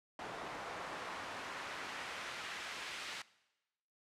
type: noise with band-pass filter sweep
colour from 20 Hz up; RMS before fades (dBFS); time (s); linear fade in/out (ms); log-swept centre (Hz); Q
pink; -45; 0.19-3.22; 2; 850 to 2700; 0.87
effects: noise-tail reverb RT60 1.0 s tail -20 dB re dry + low-pass 11000 Hz 12 dB/octave